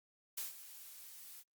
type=noise with ADSR envelope; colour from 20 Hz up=blue; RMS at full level=-39 dBFS; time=0.37-1.44 s; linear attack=12 ms; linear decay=140 ms; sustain=-14 dB; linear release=48 ms; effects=Opus 48 kbps